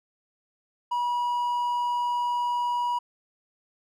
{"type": "tone", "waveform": "triangle", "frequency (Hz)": 968, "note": "B5", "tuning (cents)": -35, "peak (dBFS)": -22, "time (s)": [0.91, 2.99], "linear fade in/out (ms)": 10, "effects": []}